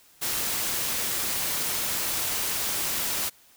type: noise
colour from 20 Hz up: white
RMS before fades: -28 dBFS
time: 0.21-3.3 s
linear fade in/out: 20 ms
effects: white hiss -57 dBFS RMS until 3.56 s